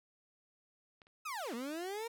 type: clicks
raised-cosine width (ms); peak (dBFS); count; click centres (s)
0.3; -40 / -48; 2; 1.018 / 1.069
type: linear two-way sweep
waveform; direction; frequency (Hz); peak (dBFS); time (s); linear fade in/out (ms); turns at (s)
30% pulse; down then up; 1318.5 to 223 to 472; -36; 1.25-2.08; 10; 1.54
effects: none